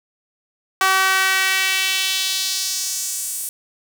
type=tone with high-pass filter sweep; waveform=sawtooth; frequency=380.7 Hz; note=F#4; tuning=49 cents sharp; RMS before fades=-20 dBFS; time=0.81-3.49 s; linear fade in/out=2 ms; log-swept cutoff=1100 to 9900 Hz; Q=1.8; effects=none